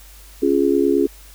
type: chord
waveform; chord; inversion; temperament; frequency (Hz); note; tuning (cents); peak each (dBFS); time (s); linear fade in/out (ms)
sine; Db major; none; just; 277.2 / 346.5 / 415.8; Db4 / F4 / Ab4; 0 / -14 / +2; -18; 0.42-1.07; 10
effects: added 50 Hz sine -42 dBFS peak until 1.34 s + white hiss -46 dBFS RMS until 1.34 s